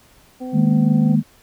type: harmonic tone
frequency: 254.4 Hz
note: C4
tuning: 48 cents flat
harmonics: 1 / 2 / 3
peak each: -27 / -33 / -37 dBFS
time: 0.4-1.16 s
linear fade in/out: 20 ms
type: chord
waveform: sine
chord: D# suspended fourth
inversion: none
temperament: equal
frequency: 155.56 / 207.7 / 233.1 Hz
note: D#3 / G#3 / A#3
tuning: 0 / 0 / 0 cents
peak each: -17 dBFS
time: 0.52-1.23 s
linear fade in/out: 50 ms
effects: pink hiss -52 dBFS RMS until 1.42 s